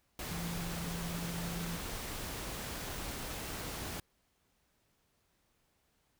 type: tone in noise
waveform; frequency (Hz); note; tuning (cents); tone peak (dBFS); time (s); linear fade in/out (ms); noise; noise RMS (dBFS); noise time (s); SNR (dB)
sine; 170.2; F3; -44; -39; 0.31-1.78; 2; pink; -41; 0.19-4; -1
effects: pink hiss -75 dBFS RMS until 6.19 s